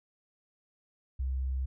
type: tone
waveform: sine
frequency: 65.41 Hz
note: C2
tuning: in tune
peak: -29 dBFS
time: 1.19-1.66 s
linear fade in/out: 10 ms
effects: none